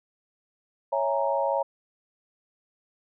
sine chord, A# half-diminished seventh, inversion first, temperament equal, 554.4 / 659.3 / 830.6 / 932.3 Hz, C#5 / E5 / G#5 / A#5, 0 / 0 / 0 / 0 cents, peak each -26 / -30 / -31 / -28 dBFS, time 0.92-1.63 s, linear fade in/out 10 ms, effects none

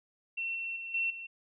sine tone with level steps, 2709 Hz, E7, 47 cents sharp, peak -32 / -34 / -38 / -28 / -40 dBFS, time 0.37-1.27 s, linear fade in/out 10 ms, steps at 0.55 / 0.76 / 0.94 / 1.1 s, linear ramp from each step 5 ms, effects none

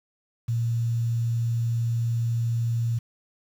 sine tone with quantisation, 116.7 Hz, A#2, 2 cents sharp, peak -22 dBFS, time 0.48-2.99 s, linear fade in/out 10 ms, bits 8, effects none

